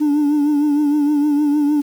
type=tone with vibrato; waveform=sine; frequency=293.7 Hz; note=D4; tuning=in tune; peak=-10 dBFS; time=0-1.82 s; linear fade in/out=20 ms; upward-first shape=triangle; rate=6.5 Hz; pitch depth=59 cents each way; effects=tanh soft clip ceiling -12 dBFS + 7-bit